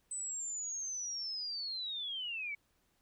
sine linear sweep, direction down, 8100 to 2217 Hz, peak -37 dBFS, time 0.11-2.55 s, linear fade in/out 5 ms, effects pink hiss -75 dBFS RMS until 3.01 s

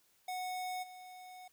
square tone with level steps, 736 Hz, F#5, 9 cents flat, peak -38 / -50 dBFS, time 0.28-1.48 s, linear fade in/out 5 ms, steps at 0.82 s, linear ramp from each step 20 ms, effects white hiss -71 dBFS RMS until 1.52 s

